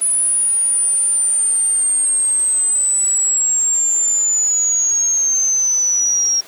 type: linear sweep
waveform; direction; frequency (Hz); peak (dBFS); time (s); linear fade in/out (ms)
sine; down; 9956 to 5588; -13; 0.01-6.41; 10
effects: pink hiss -40 dBFS RMS until 6.47 s + high-pass 300 Hz 12 dB/octave